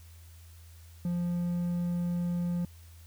triangle tone, 174.61 Hz, F3, in tune, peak -26 dBFS, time 1.05-2.65 s, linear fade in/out 2 ms, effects added 83 Hz sine -49 dBFS peak until 3.06 s + white hiss -60 dBFS RMS until 3.06 s

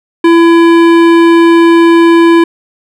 sine tone with hard clipping, 335.5 Hz, E4, 31 cents sharp, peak -4 dBFS, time 0.24-2.44 s, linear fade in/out 5 ms, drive 15 dB, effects none

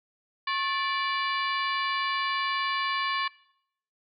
harmonic tone with a mistuned harmonic, 583 Hz, D5, 13 cents flat, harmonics 2 / 3 / 4 / 5 / 6 / 7 / 8, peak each -29 / -33 / -35 / -37 / -39 / -40 / -41 dBFS, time 0.47-3.28 s, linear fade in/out 5 ms, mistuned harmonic 2, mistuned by -120 cents, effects noise-tail reverb RT60 0.7 s tail -21 dB re dry

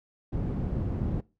white low-pass noise, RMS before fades -30 dBFS, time 0.32-1.21 s, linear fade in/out 10 ms, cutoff 180 Hz, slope 12 dB/octave, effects noise-tail reverb RT60 0.3 s tail -22 dB re dry

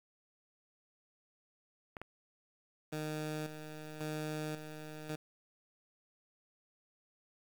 clicks, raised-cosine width 0.5 ms, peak -28 dBFS, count 2, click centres 1.968 / 2.016 s
15% pulse tone with tremolo, 153.7 Hz, D#3, 21 cents flat, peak -31 dBFS, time 2.92-5.16 s, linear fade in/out 10 ms, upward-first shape square, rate 0.92 Hz, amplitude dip 60%
effects 9-bit

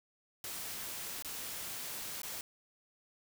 white noise with dropouts, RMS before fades -42 dBFS, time 0.44-2.41 s, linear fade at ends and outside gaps 1 ms, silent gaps 1.224-1.247 / 2.218-2.232 s, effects none

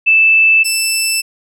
sine / 15% pulse tone pair in turn, 2637 / 2650 Hz, E7 / E7, 0 / +9 cents, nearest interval unison, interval 9 cents, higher second, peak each -6 dBFS, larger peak neither, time 0.06-0.64 / 0.64-1.22 s, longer neither, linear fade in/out 20 ms, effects none

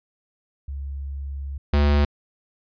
sine / square tone pair in turn, 69.3 / 72.51 Hz, C#2 / D2, 0 / -22 cents, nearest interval minor second, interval 78 cents, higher second, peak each -28 / -16 dBFS, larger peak second, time 0.68-1.58 / 1.73-2.05 s, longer first, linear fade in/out 5 ms, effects resampled to 11025 Hz

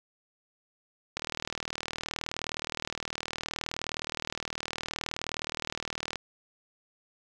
click train, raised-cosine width 0.2 ms, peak -15 dBFS, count 197, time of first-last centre 1.17-6.157 s, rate 39.3 Hz, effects none

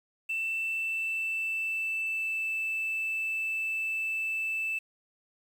triangle tone with pitch glide, 2665 to 2640 Hz, E7 to E7, +18 to +2 cents, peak -26 dBFS, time 0.29-4.79 s, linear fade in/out 10 ms, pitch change -16 cents, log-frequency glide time 0.58-2.5 s, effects tanh soft clip ceiling -25 dBFS + 9-bit

